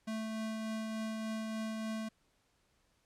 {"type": "tone with tremolo", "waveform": "square", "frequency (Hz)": 220, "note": "A3", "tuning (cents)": 0, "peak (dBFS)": -36, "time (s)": [0.07, 2.09], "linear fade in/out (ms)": 10, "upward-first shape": "triangle", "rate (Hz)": 3.4, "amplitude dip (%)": 25, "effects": ["pink hiss -74 dBFS RMS until 3.05 s", "low-pass 10000 Hz 12 dB/octave"]}